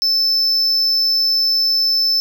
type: tone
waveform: triangle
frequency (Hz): 5274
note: E8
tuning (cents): 0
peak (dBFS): -12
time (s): 0.02-2.2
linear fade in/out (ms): 0
effects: none